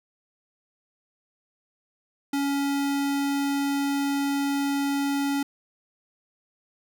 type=tone; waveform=square; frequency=280.3 Hz; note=C#4; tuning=19 cents sharp; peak=-24 dBFS; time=2.33-5.43 s; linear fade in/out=5 ms; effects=none